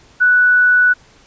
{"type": "tone", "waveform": "sine", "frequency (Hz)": 1480, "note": "F#6", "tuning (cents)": 0, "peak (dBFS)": -8, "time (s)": [0.2, 0.94], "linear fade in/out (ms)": 20, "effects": ["pink hiss -48 dBFS RMS until 1.26 s", "resampled to 16000 Hz"]}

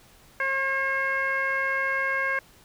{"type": "tone with low-pass filter", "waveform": "15% pulse", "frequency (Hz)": 539, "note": "C#5", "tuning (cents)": -49, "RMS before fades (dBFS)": -26, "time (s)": [0.4, 2.39], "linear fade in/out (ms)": 2, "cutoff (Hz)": 1900, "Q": 7.7, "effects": ["pink hiss -55 dBFS RMS until 2.64 s"]}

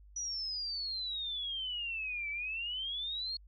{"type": "exponential two-way sweep", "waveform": "sine", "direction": "down then up", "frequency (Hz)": [5910, 2287, 4348], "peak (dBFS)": -35, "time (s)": [0.16, 3.37], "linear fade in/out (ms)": 5, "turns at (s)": 2.3, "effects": ["added 50 Hz sine -54 dBFS peak until 3.47 s"]}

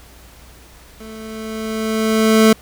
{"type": "tone with level ramp", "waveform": "25% pulse", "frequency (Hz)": 220, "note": "A3", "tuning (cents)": 0, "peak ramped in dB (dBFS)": [-30, -3], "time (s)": [1, 2.53], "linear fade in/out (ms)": 5, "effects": ["added 60 Hz sine -45 dBFS peak until 2.61 s", "pink hiss -45 dBFS RMS until 2.61 s"]}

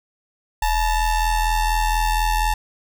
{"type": "ring-modulated tone", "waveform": "square", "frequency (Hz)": 450.1, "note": "A4", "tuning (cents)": 39, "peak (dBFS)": -15, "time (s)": [0.62, 2.54], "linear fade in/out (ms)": 5, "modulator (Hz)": 408, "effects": []}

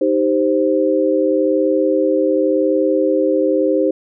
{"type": "chord", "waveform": "sine", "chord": "C minor", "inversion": "first", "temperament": "equal", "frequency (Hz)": [311.1, 392, 523.3], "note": ["Eb4", "G4", "C5"], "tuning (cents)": [0, 0, 0], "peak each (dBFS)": [-17, -18, -16], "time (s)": [0.01, 3.91], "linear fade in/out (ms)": 5, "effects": []}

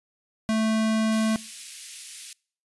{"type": "tone", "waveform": "square", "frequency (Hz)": 220, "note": "A3", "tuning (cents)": 0, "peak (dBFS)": -22, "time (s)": [0.49, 1.36], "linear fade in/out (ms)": 0}
{"type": "high-pass noise", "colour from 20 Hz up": "white", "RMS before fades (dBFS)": -39, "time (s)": [1.12, 2.33], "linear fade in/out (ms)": 2, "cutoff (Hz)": 2100, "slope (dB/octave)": 24}
{"effects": ["noise-tail reverb RT60 0.5 s tail -26 dB re dry", "resampled to 24000 Hz"]}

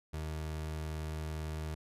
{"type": "tone", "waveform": "30% pulse", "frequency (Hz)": 77.78, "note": "D#2", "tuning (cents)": 0, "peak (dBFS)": -34, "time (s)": [0.13, 1.75], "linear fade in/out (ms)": 10, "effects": ["resampled to 32000 Hz"]}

